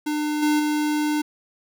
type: tone with level steps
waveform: square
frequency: 300 Hz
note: D4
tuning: 37 cents sharp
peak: -23 / -18 / -21 dBFS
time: 0.06-1.22 s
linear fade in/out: 10 ms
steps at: 0.42 / 0.59 s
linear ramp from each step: 10 ms
effects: none